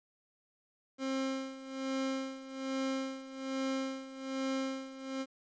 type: tone with tremolo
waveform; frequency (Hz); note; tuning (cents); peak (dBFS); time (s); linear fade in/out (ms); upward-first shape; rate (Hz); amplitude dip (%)
30% pulse; 266.4; C4; +31; -29; 0.98-5.26; 50; sine; 1.2; 80
effects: resampled to 16000 Hz + 11-bit